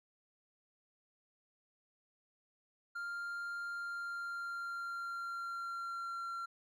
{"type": "tone with pitch glide", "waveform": "triangle", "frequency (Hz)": [1396.9, 1369.7], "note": ["F6", "F6"], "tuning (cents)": [0, -34], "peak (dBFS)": -37, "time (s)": [2.95, 6.46], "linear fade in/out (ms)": 10, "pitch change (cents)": -34, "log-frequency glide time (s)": [3.67, 6.34], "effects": []}